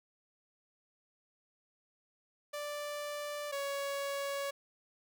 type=tone pair in turn; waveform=sawtooth; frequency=587.3 / 559.3 Hz; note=D5 / C#5; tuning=0 / +15 cents; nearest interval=minor second; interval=85 cents; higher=first; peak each=-34 / -31 dBFS; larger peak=second; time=2.53-3.52 / 3.52-4.51 s; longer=neither; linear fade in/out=10 ms; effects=none